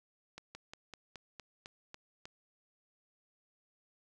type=slowing click train; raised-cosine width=0.2 ms; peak=-29 dBFS; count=9; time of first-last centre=0.38-2.255 s; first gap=170 ms; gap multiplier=1.09; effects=none